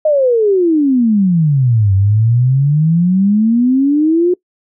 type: exponential two-way sweep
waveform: sine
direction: down then up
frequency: 630 to 94.9 to 364.9 Hz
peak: -8 dBFS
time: 0.05-4.34 s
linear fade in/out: 5 ms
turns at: 1.94 s
effects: noise-tail reverb RT60 0.1 s tail -23 dB re dry